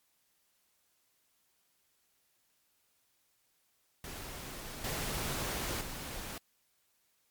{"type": "noise with level steps", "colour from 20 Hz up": "pink", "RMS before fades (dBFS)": [-44, -36, -42], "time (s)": [4.04, 6.38], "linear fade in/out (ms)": 2, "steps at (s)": [4.84, 5.81], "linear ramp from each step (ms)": 2, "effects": ["white hiss -74 dBFS RMS until 7.3 s", "MP3 96 kbps"]}